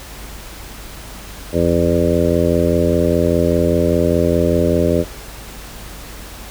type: harmonic tone with a mistuned harmonic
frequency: 85 Hz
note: F2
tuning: 46 cents flat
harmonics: 1 / 2 / 3 / 4 / 5 / 6 / 7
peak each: -20 / -20 / -20 / -20 / -20 / -20 / -20 dBFS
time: 1.52-5.05 s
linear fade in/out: 50 ms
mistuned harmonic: 1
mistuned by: -23 cents
effects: added 50 Hz sine -35 dBFS peak until 6.5 s + pink hiss -35 dBFS RMS until 6.5 s